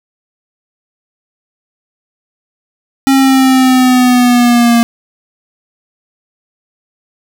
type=linear sweep; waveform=square; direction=down; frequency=271.3 to 233.1 Hz; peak=-6 dBFS; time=3.07-4.83 s; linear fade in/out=0 ms; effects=none